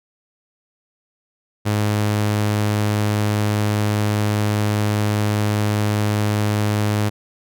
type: tone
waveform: sawtooth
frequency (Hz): 105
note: G#2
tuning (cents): +19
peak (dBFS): -13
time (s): 1.65-7.1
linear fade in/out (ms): 20
effects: none